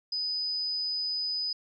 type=tone; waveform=sine; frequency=4992 Hz; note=D#8; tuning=5 cents sharp; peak=-28 dBFS; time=0.12-1.53 s; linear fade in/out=5 ms; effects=MP3 64 kbps